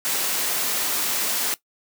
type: noise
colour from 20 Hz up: white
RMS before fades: -24 dBFS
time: 0.05-1.54 s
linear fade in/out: 0 ms
effects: noise-tail reverb RT60 0.1 s tail -17 dB re dry + high-pass 200 Hz 12 dB/octave